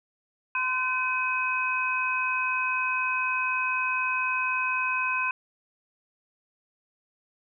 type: tone cluster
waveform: sine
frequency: 1026 / 1525 / 2530 Hz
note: C6 / G6 / D#7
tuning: -34 / -48 / +28 cents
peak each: -29 / -31 / -27 dBFS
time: 0.55-5.31 s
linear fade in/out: 2 ms
effects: none